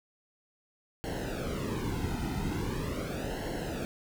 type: noise with flanger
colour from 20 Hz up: brown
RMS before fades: -34 dBFS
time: 1.04-3.85 s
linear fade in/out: 0 ms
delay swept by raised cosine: 0.82 to 1.8 ms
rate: 0.41 Hz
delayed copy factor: -0.85
effects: none